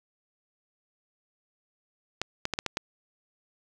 clicks, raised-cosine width 0.2 ms, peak -11 dBFS, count 6, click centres 2.216 / 2.454 / 2.537 / 2.589 / 2.663 / 2.771 s, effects none

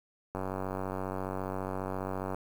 click train, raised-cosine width 1 ms, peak -21 dBFS, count 190, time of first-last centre 0.35-2.346 s, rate 94.7 Hz, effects 8-bit

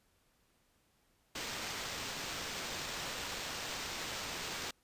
violet noise with sample-and-hold, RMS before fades -41 dBFS, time 1.35-4.71 s, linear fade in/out 5 ms, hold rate 11025 Hz, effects pink hiss -73 dBFS RMS until 4.83 s + resampled to 32000 Hz

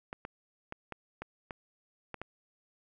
clicks, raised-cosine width 0.5 ms, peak -24 dBFS, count 8, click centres 0.129 / 0.251 / 0.724 / 0.923 / 1.22 / 1.508 / 2.143 / 2.216 s, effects none

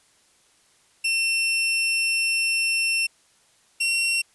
sawtooth tone pair in turn, 2700 / 2730 Hz, E7 / F7, +41 / -40 cents, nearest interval unison, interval 19 cents, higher second, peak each -17 dBFS, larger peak neither, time 1.04-3.07 / 3.8-4.22 s, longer first, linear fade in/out 10 ms, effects white hiss -60 dBFS RMS until 4.34 s + resampled to 24000 Hz

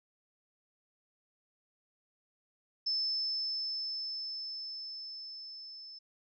sine tone with level ramp, 5260 Hz, E8, 5 cents flat, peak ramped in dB -29 to -46 dBFS, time 2.86-5.99 s, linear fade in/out 10 ms, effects none

